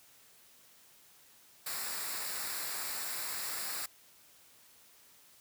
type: noise with comb filter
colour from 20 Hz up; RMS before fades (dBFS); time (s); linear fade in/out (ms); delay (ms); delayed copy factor
white; -38; 1.66-3.86; 5; 0.32; -0.6
effects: white hiss -61 dBFS RMS until 5.4 s + high-pass 60 Hz 12 dB/octave